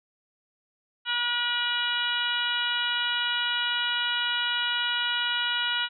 harmonic tone with a mistuned harmonic, 480.4 Hz, B4, 48 cents flat, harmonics 2 / 3 / 4 / 5 / 6 / 7 / 8, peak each -36 / -29 / -37 / -37 / -28 / -36 / -35 dBFS, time 1.05-5.89 s, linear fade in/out 50 ms, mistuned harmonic 6, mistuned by +22 cents, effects none

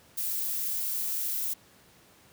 violet noise, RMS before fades -31 dBFS, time 0.17-1.54 s, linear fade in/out 10 ms, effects pink hiss -58 dBFS RMS until 2.32 s + high-pass 80 Hz 12 dB/octave

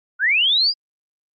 sine linear sweep, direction up, 1403 to 4975 Hz, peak -14 dBFS, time 0.19-0.74 s, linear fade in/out 50 ms, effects Opus 48 kbps

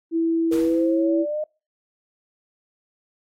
sine tone, 329.6 Hz, E4, in tune, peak -18 dBFS, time 0.11-1.26 s, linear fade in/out 50 ms
sine linear sweep, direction up, 466.2 to 617 Hz, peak -23 dBFS, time 0.51-1.44 s, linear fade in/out 5 ms
pink noise with exponential decay, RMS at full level -35 dBFS, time 0.52-1.12 s, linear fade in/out 5 ms, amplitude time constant 130 ms
effects noise-tail reverb RT60 0.3 s tail -25 dB re dry + AAC 48 kbps

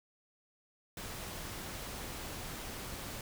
pink noise, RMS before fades -43 dBFS, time 0.97-3.21 s, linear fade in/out 2 ms, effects none

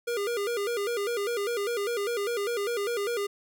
square tone with vibrato, 438.4 Hz, A4, 6 cents flat, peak -28 dBFS, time 0.07-3.27 s, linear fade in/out 10 ms, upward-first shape square, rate 5 Hz, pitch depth 140 cents each way, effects none

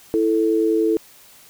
sine tone pair together, 329.6 / 440 Hz, E4 / A4, 0 / 0 cents, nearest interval perfect fourth, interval 500 cents, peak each -18 dBFS, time 0.14-0.97 s, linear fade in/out 0 ms, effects white hiss -48 dBFS RMS until 1.49 s

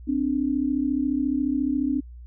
sine tone pair together, 259.4 / 293.7 Hz, C4 / D4, -15 / 0 cents, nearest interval major second, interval 215 cents, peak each -24 / -24 dBFS, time 0.07-2.01 s, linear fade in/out 20 ms, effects added 60 Hz sine -39 dBFS peak until 2.26 s

